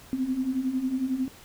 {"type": "beating tone pair", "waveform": "sine", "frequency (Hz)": [252, 263], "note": ["B3", "C4"], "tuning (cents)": [35, 9], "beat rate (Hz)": 11, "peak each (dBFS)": [-31, -26], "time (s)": [0.13, 1.28], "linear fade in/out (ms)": 0, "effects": ["pink hiss -50 dBFS RMS until 1.44 s"]}